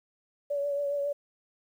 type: tone with vibrato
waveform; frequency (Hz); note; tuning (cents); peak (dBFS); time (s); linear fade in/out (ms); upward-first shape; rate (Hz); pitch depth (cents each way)
sine; 570; C#5; +48; -27; 0.5-1.13; 10; triangle; 7.3; 32
effects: 10-bit